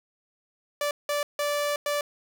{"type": "tone bursts at uneven times", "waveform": "sawtooth", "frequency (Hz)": 583, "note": "D5", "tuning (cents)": -13, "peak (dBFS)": -21, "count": 4, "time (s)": [[0.81, 0.91], [1.09, 1.23], [1.39, 1.76], [1.86, 2.01]], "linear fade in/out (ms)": 2, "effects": []}